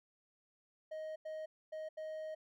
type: tone bursts at uneven times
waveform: triangle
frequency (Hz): 626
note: D#5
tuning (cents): +10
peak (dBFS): -39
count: 4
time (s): 0.91-1.16 / 1.25-1.46 / 1.72-1.89 / 1.97-2.35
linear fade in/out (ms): 10
effects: none